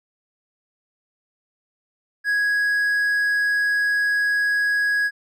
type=tone; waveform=triangle; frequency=1661.2 Hz; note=G#6; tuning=in tune; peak=-16 dBFS; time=2.24-5.11 s; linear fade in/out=50 ms; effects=none